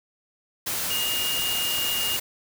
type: tone in noise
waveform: sine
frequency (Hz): 2843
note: F7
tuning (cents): +30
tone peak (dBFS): -26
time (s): 0.9-2.17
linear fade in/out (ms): 10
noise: white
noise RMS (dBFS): -28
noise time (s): 0.66-2.2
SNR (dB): -1
effects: none